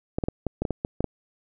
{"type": "clicks", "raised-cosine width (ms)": 2, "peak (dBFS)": -12, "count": 10, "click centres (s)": [0.185, 0.238, 0.285, 0.467, 0.62, 0.652, 0.707, 0.849, 1.006, 1.043], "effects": []}